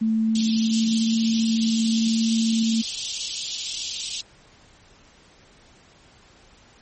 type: tone with pitch glide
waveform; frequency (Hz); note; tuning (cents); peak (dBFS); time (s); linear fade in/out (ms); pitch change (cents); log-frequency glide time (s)
sine; 221.4 to 224.9; A3 to A3; +11 to +38; -18; 0.01-2.82; 10; +27; 0.18-1.14
type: high-pass noise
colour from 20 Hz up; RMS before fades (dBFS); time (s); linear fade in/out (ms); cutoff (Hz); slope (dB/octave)
pink; -28; 0.35-4.21; 5; 2900; 48
effects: pink hiss -53 dBFS RMS until 6.81 s + MP3 32 kbps